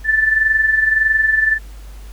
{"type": "tone with amplitude modulation", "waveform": "sine", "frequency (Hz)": 1760, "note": "A6", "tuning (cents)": 0, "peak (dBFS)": -9, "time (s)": [0.04, 1.59], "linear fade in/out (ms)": 50, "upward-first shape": "sine", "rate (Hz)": 21.7, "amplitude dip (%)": 60, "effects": ["added 50 Hz sine -32 dBFS peak until 2.12 s", "pink hiss -46 dBFS RMS until 2.12 s"]}